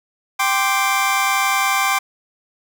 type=chord; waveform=25% pulse; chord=G suspended fourth; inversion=none; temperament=just; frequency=784 / 1045.3 / 1176 Hz; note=G5 / C6 / D6; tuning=0 / -2 / +2 cents; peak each=-17 dBFS; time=0.39-1.99 s; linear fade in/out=10 ms; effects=none